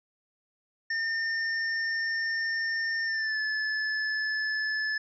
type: tone with pitch glide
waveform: square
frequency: 1813 to 1731.1 Hz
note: A#6 to A6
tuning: -49 to -29 cents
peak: -28 dBFS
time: 0.9-4.98 s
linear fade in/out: 5 ms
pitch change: -80 cents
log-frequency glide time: 3.05-3.39 s
effects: resampled to 16000 Hz